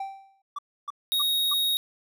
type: tone with exponential decay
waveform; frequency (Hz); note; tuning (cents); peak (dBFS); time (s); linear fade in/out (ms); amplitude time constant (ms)
triangle; 780; G5; -9; -26; 0-0.42; 5; 91
type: tone bursts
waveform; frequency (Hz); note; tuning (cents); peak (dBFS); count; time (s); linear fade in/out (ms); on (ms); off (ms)
triangle; 1159; D6; -23; -28; 4; 0.56-1.538; 5; 27; 290
type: tone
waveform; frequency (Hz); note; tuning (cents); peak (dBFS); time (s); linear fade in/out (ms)
square; 3758; A#7; +13; -23; 1.12-1.77; 0
effects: none